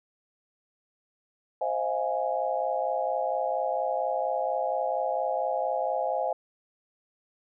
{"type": "chord", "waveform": "sine", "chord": "F minor seventh", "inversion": "second", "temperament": "equal with one note detuned", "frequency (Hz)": [523.3, 634.2, 698.5, 830.6], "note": ["C5", "Eb5", "F5", "Ab5"], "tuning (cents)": [0, 33, 0, 0], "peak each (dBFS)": -31, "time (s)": [1.61, 6.33], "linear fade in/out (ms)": 5, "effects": []}